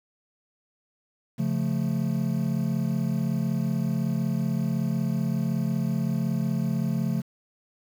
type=chord; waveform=triangle; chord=Db augmented; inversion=none; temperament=equal; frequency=138.59 / 174.61 / 220 Hz; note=Db3 / F3 / A3; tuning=0 / 0 / 0 cents; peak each=-26 dBFS; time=1.38-7.22 s; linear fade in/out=20 ms; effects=8-bit